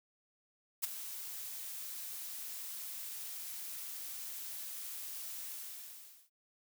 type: noise with ADSR envelope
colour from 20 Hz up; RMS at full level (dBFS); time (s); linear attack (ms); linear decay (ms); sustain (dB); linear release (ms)
blue; -32; 0.82-6.3; 19; 17; -12; 810
effects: none